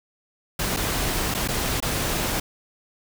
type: noise with dropouts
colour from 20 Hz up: pink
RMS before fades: -25 dBFS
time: 0.59-2.4 s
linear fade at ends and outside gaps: 5 ms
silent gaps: 0.765-0.769 / 1.342-1.347 / 1.477-1.485 / 1.803-1.824 s
effects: none